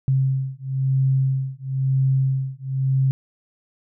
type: beating tone pair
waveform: sine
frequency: 132.9 / 133.9 Hz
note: C3 / C3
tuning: +27 / +40 cents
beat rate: 1 Hz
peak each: -21 dBFS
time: 0.08-3.11 s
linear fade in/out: 0 ms
effects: none